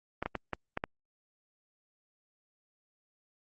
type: clicks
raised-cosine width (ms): 0.5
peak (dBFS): -17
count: 6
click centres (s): 0.226 / 0.26 / 0.353 / 0.533 / 0.774 / 0.839
effects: Opus 32 kbps